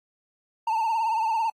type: tone with vibrato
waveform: triangle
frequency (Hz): 895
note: A5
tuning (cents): +29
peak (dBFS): -20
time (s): 0.67-1.5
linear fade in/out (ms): 5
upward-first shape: triangle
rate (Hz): 18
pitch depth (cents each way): 84
effects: AAC 48 kbps